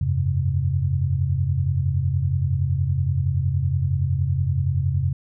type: chord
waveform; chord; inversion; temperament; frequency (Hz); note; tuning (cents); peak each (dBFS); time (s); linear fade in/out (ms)
sine; F suspended second; none; equal with one note detuned; 87.31 / 98 / 133.64; F2 / G2 / C3; 0 / 0 / +37; -23 / -25 / -22; 0.01-5.13; 5
effects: none